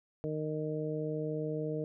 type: harmonic tone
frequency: 153.9 Hz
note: D#3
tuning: 19 cents flat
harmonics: 1 / 2 / 3 / 4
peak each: -37 / -39 / -36 / -42 dBFS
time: 0.24-1.84 s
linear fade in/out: 0 ms
effects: none